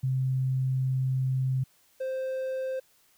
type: tone pair in turn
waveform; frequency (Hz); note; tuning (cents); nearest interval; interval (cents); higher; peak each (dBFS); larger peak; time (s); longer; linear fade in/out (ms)
sine / triangle; 130.81 / 523.2; C3 / C5; 0 / 0; 2 octaves; 2400; second; -24 / -27; first; 0.03-1.64 / 2-2.8; first; 10
effects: white hiss -64 dBFS RMS until 3.17 s